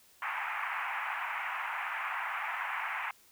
pink band-pass noise, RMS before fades -36 dBFS, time 0.22-3.11 s, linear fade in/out 2 ms, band 810 to 2500 Hz, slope 48 dB/octave, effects white hiss -62 dBFS RMS until 3.31 s

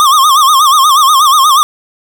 square tone with vibrato, 1149 Hz, D6, 38 cents flat, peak -5 dBFS, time 0-1.63 s, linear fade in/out 0 ms, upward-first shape sine, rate 8.3 Hz, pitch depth 150 cents each way, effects none

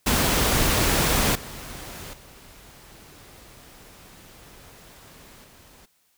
pink noise with level steps, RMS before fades -21 / -38 / -48 / -51 dBFS, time 0.06-5.86 s, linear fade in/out 10 ms, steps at 1.35 / 2.13 / 5.44 s, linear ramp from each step 5 ms, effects white hiss -66 dBFS RMS until 6.17 s

